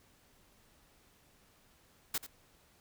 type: noise with echo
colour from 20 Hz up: white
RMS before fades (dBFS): -34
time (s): 2.14-2.18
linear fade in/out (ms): 5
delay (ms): 86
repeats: 1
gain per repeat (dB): -13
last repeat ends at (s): 2.266
effects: pink hiss -66 dBFS RMS until 2.8 s